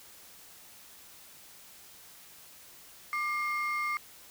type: ring-modulated tone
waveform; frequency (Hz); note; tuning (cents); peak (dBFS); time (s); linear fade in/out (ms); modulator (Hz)
triangle; 1661.2; G#6; 0; -24; 3.13-3.97; 0; 469
effects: tanh soft clip ceiling -20 dBFS + white hiss -53 dBFS RMS until 4.3 s